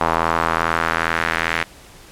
square tone with band-pass filter sweep, 41.2 Hz, E1, in tune, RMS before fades -20 dBFS, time 0-1.64 s, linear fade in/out 10 ms, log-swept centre 980 to 2000 Hz, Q 2, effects pink hiss -44 dBFS RMS until 2.11 s + low-pass 12000 Hz 12 dB/octave

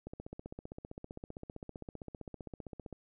click train, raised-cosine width 2 ms, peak -30 dBFS, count 45, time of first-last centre 0.07-2.927 s, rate 15.4 Hz, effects none

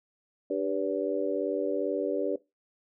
harmonic tone with a mistuned harmonic, 98 Hz, G2, in tune, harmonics 3 / 4 / 5 / 6, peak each -32 / -32 / -32 / -32 dBFS, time 0.5-2.36 s, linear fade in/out 5 ms, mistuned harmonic 6, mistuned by -46 cents, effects noise-tail reverb RT60 0.2 s tail -18 dB re dry

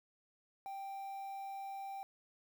triangle tone with quantisation, 784 Hz, G5, in tune, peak -40 dBFS, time 0.66-2.03 s, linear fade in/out 0 ms, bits 10, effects none

